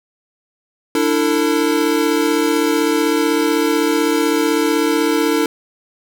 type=chord; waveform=square; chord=D suspended second; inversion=none; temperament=equal with one note detuned; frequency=293.7 / 329.6 / 450.3 Hz; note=D4 / E4 / A4; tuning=0 / 0 / +40 cents; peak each=-19 dBFS; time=0.95-5.46 s; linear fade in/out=2 ms; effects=none